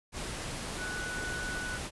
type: tone in noise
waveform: sine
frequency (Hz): 1480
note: F#6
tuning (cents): 0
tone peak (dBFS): -36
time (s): 0.77-1.8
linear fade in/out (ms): 50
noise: pink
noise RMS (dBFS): -38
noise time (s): 0.12-1.91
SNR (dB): -1
effects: resampled to 24000 Hz